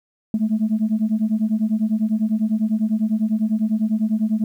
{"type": "beating tone pair", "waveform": "sine", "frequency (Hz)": [212.3, 222.3], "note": ["G#3", "A3"], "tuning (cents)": [38, 18], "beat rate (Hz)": 10, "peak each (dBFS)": -19, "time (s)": [0.34, 4.44], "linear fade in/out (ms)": 2, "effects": ["tanh soft clip ceiling -12 dBFS", "9-bit"]}